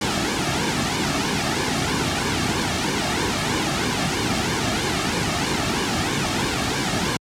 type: noise with flanger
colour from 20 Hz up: pink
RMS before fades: -22 dBFS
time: 0.01-7.17 s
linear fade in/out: 5 ms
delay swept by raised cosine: 1.5 to 2.06 ms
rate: 3.1 Hz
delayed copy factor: -0.65
effects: high-pass 60 Hz 12 dB/octave + low-pass 7000 Hz 12 dB/octave